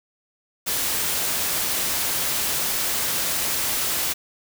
white noise, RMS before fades -24 dBFS, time 0.66-4.14 s, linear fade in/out 20 ms, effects none

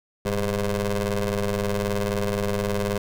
20% pulse ring-modulated tone, 103.83 Hz, G#2, in tune, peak -15 dBFS, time 0.25-2.98 s, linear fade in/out 5 ms, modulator 302 Hz, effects none

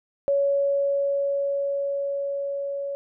sine tone with level ramp, 560 Hz, C#5, 18 cents sharp, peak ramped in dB -18 to -27 dBFS, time 0.28-2.95 s, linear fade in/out 0 ms, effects none

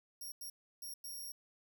5% pulse tone bursts at uneven times, 5588 Hz, F8, in tune, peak -38 dBFS, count 4, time 0.21-0.32 / 0.41-0.5 / 0.82-0.94 / 1.04-1.32 s, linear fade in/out 5 ms, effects none

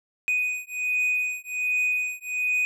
triangle beating tone pair, 2489 / 2490.3 Hz, D#7 / D#7, 0 / +1 cents, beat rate 1.3 Hz, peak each -25 dBFS, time 0.28-2.65 s, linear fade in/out 0 ms, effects none

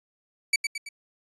sawtooth tone with echo, 2288 Hz, D7, 46 cents flat, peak -15 dBFS, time 0.53-0.56 s, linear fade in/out 5 ms, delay 110 ms, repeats 3, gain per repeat -6 dB, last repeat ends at 0.89 s, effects resampled to 24000 Hz

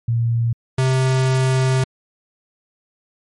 sine / square tone pair in turn, 116.54 / 130.81 Hz, A#2 / C3, 0 / 0 cents, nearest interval major second, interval 200 cents, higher second, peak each -15 dBFS, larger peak neither, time 0.08-0.53 / 0.78-1.84 s, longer second, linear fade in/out 5 ms, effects MP3 48 kbps

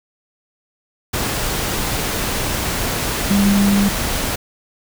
sine tone in noise, 200.4 Hz, G3, 38 cents sharp, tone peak -12 dBFS, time 3.3-3.89 s, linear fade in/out 10 ms, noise pink, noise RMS -21 dBFS, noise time 1.13-4.36 s, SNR +6 dB, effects none

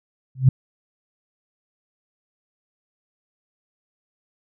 sine tone with exponential growth, 130.81 Hz, C3, in tune, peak -6 dBFS, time 0.35-0.49 s, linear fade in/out 5 ms, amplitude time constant 30 ms, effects none

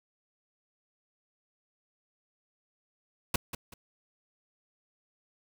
pink noise with echo, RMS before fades -26 dBFS, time 3.34-3.36 s, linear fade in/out 5 ms, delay 190 ms, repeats 2, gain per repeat -11 dB, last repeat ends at 3.74 s, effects none

